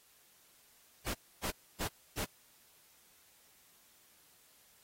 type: noise bursts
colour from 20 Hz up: pink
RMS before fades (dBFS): -37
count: 4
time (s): 1.06-2.25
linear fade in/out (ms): 10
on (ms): 80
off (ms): 290
effects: white hiss -65 dBFS RMS until 4.83 s + AAC 48 kbps